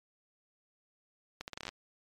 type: accelerating click train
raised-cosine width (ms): 0.2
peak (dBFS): -22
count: 10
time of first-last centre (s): 1.41-1.69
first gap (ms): 69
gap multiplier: 0.78
effects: MP3 64 kbps